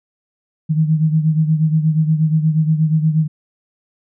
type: beating tone pair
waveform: sine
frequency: 155.56 / 163.96 Hz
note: D#3 / E3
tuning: 0 / -9 cents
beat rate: 8.4 Hz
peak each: -13 / -19 dBFS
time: 0.69-3.28 s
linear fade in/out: 20 ms
effects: none